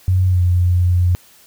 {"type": "tone with pitch glide", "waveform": "sine", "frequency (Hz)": [92.5, 89.09], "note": ["F#2", "F2"], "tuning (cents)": [0, 35], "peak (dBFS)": -11, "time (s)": [0.08, 1.15], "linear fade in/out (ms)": 0, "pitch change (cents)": -65, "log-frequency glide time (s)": [0.28, 0.42], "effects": ["white hiss -48 dBFS RMS until 1.46 s"]}